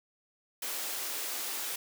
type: high-pass noise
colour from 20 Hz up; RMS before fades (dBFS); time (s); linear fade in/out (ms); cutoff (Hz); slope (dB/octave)
white; -36; 0.62-1.76; 5; 280; 24
effects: none